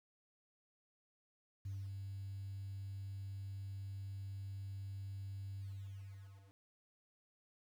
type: tone with ADSR envelope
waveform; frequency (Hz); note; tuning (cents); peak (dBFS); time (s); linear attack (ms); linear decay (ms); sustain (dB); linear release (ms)
sine; 98; G2; 0; -39; 1.65-6.57; 8; 240; -3; 960
effects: tanh soft clip ceiling -38 dBFS + 11-bit